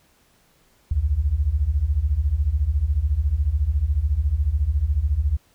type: beating tone pair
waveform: sine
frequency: 63.9 / 77.9 Hz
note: C2 / D#2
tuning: -40 / +3 cents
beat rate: 14 Hz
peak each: -22 / -20 dBFS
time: 0.91-5.37 s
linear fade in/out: 5 ms
effects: pink hiss -60 dBFS RMS until 5.54 s